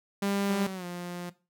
sawtooth tone, 199.3 Hz, G3, 29 cents sharp, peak -23 dBFS, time 0.22-0.67 s, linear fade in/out 5 ms
sawtooth tone with pitch glide, 190 to 176.26 Hz, F#3 to F3, +46 to +16 cents, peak -31 dBFS, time 0.49-1.3 s, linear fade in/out 10 ms, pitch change -130 cents, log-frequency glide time 0.74-0.85 s
effects noise-tail reverb RT60 0.3 s tail -17 dB re dry

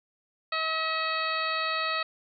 harmonic tone with a mistuned harmonic, 640 Hz, D#5, 49 cents sharp, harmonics 1 / 2 / 3 / 4 / 5 / 6 / 7, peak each -36 / -30 / -34 / -34 / -43 / -36 / -37 dBFS, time 0.52-2.03 s, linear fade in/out 5 ms, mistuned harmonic 7, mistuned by -23 cents, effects none

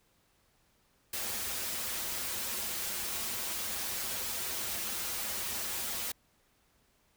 white noise with comb filter, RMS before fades -36 dBFS, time 1.13-6.12 s, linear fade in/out 5 ms, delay 6.8 ms, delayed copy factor -0.85, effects pink hiss -70 dBFS RMS until 7.16 s

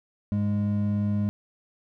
triangle tone pair together, 103 / 206 Hz, G#2 / G#3, -14 / -14 cents, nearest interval octave, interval 1200 cents, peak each -24 / -23 dBFS, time 0.32-1.29 s, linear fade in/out 0 ms, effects none

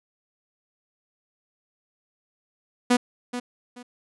sawtooth tone with echo, 245.5 Hz, B3, 10 cents flat, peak -12 dBFS, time 2.9-2.97 s, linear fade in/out 10 ms, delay 430 ms, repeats 2, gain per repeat -12 dB, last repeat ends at 3.83 s, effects resampled to 24000 Hz

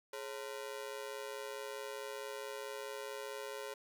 sawtooth ring-modulated tone, 482.7 Hz, B4, 40 cents flat, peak -35 dBFS, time 0.13-3.74 s, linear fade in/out 5 ms, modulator 62.3 Hz, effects none

